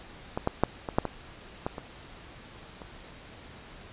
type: clicks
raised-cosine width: 1 ms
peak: -15 / -10 / -6 / -18 / -7 / -15 / -15 / -22 / -28 dBFS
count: 9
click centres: 0.375 / 0.474 / 0.636 / 0.888 / 0.985 / 1.053 / 1.665 / 1.782 / 2.818 s
effects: pink hiss -48 dBFS RMS until 3.92 s + resampled to 8000 Hz